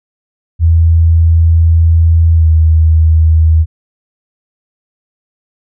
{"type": "tone with pitch glide", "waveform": "sine", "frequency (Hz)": [82.41, 79.93], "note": ["E2", "D#2"], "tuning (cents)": [0, 47], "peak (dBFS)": -4, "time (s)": [0.59, 3.66], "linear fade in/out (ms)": 50, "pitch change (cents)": -53, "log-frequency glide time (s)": [2.34, 2.47], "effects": []}